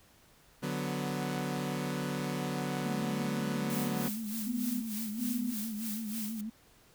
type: chord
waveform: sawtooth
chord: B minor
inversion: first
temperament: equal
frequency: 146.83 / 185 / 246.9 Hz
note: D3 / F#3 / B3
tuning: 0 / 0 / 0 cents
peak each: -33 dBFS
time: 0.62-4.09 s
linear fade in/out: 20 ms
type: tone with vibrato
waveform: sine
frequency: 217.4 Hz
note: A3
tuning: 21 cents flat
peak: -35 dBFS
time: 2.85-6.5 s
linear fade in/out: 10 ms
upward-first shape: sine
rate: 6.1 Hz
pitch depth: 81 cents each way
type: noise with tremolo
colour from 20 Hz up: blue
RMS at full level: -39 dBFS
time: 3.7-6.41 s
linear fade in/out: 2 ms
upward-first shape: sine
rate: 3.3 Hz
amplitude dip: 70%
type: tone bursts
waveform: sine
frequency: 246.2 Hz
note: B3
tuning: 5 cents flat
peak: -32 dBFS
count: 3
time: 3.74-5.54 s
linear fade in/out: 20 ms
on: 360 ms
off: 360 ms
effects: pink hiss -62 dBFS RMS until 6.94 s